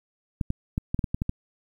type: clicks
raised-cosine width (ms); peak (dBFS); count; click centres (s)
5; -13; 9; 0.412 / 0.504 / 0.779 / 0.945 / 0.992 / 1.042 / 1.145 / 1.219 / 1.294
effects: 9-bit